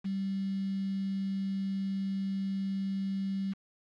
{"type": "tone with quantisation", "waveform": "sine", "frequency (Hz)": 194.2, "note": "G3", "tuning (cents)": -16, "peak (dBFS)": -30, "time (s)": [0.04, 3.54], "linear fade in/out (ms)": 20, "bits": 8, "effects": ["low-pass 4000 Hz 12 dB/octave"]}